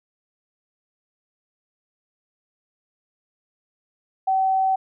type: tone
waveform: sine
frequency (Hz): 764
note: G5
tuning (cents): -45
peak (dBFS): -17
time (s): 4.27-4.76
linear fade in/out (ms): 10
effects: none